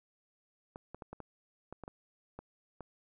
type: clicks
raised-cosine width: 1 ms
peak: -30 dBFS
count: 10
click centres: 0.759 / 0.946 / 1.022 / 1.13 / 1.203 / 1.726 / 1.837 / 1.879 / 2.39 / 2.807 s
effects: none